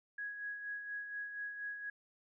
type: tone with tremolo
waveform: sine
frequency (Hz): 1663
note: G#6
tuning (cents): +2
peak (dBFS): -38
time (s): 0.18-1.9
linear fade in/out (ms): 5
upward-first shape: sine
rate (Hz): 4.2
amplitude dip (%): 50
effects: none